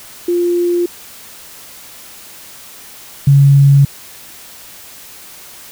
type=tone pair in turn; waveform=sine; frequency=349.2 / 139.75 Hz; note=F4 / C#3; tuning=0 / +14 cents; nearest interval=octave + major third; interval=1586 cents; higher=first; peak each=-11 / -4 dBFS; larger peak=second; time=0.28-0.86 / 3.27-3.85 s; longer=neither; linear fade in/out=5 ms; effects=white hiss -36 dBFS RMS until 5.71 s